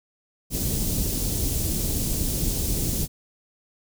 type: band-stop noise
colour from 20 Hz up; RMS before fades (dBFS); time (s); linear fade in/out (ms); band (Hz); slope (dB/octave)
pink; -25; 0.5-3.08; 50; 300 to 6300; 12
effects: none